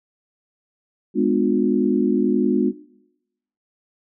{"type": "chord", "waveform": "sine", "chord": "G# diminished seventh", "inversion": "none", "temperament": "just", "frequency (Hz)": [207.7, 249.2, 299, 358.8], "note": ["G#3", "B3", "D4", "F4"], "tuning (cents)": [0, 16, 31, 47], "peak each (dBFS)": -21, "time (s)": [1.14, 2.73], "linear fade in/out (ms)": 50, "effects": ["noise-tail reverb RT60 0.9 s tail -21 dB re dry"]}